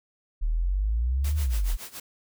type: exponential two-way sweep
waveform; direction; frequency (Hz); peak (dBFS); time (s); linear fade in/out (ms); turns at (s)
sine; up then down; 36.71 to 77.78 to 36.71; -22; 0.41-1.77; 20; 1.38
type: noise with tremolo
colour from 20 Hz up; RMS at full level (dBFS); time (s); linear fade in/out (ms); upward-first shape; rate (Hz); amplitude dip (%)
white; -38; 1.24-2; 5; sine; 7.1; 85
effects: none